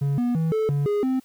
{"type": "tone with pitch steps", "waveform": "triangle", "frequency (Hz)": [140.6, 242.4, 162, 437, 143, 413.1, 260.2], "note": ["C#3", "B3", "E3", "A4", "D3", "G#4", "C4"], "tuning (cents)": [25, -32, -30, -12, -46, -9, -9], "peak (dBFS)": -18, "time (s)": [0.01, 1.2], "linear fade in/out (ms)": 10, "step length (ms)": 170, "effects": ["white hiss -58 dBFS RMS until 1.24 s"]}